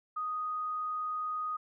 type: tone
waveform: sine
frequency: 1244.5 Hz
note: D#6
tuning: in tune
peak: -32 dBFS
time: 0.16-1.57 s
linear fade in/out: 10 ms
effects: none